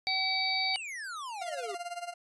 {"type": "harmonic tone", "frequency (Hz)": 762, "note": "G5", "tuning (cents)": -49, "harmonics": [1, 3, 5, 6], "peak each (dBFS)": [-35, -32, -36, -31], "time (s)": [0.07, 0.76], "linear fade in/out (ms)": 0}
{"type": "exponential sweep", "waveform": "square", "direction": "down", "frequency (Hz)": [3074, 376.7], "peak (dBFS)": -38, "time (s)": [0.74, 1.75], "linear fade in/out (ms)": 5}
{"type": "tone with tremolo", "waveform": "40% pulse", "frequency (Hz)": 698.5, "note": "F5", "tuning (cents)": 0, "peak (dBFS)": -33, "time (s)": [1.41, 2.14], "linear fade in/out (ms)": 10, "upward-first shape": "sine", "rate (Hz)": 18, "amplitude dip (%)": 80}
{"effects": ["resampled to 24000 Hz"]}